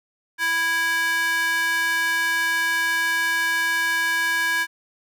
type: tone with high-pass filter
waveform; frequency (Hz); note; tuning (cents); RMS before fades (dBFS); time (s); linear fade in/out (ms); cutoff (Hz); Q
square; 329.8; E4; +1; -22; 0.38-4.67; 50; 1500; 3.9
effects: none